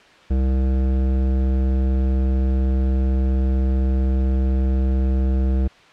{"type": "tone with hard clipping", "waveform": "sine", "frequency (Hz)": 65.41, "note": "C2", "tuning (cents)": 0, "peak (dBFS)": -18, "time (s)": [0.3, 5.68], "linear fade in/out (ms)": 10, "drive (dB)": 14, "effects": ["white hiss -48 dBFS RMS until 5.92 s", "low-pass 3000 Hz 12 dB/octave"]}